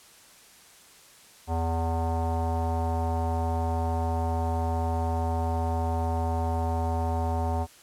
square tone with low-pass filter, 82.41 Hz, E2, in tune, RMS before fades -27 dBFS, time 1.47-7.67 s, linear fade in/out 50 ms, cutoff 820 Hz, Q 6.8, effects white hiss -53 dBFS RMS until 7.82 s + low-pass 11000 Hz 12 dB/octave

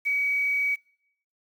sine tone with quantisation, 2267 Hz, C#7, 38 cents sharp, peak -22 dBFS, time 0.05-0.76 s, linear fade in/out 20 ms, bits 8, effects noise-tail reverb RT60 0.8 s tail -26 dB re dry

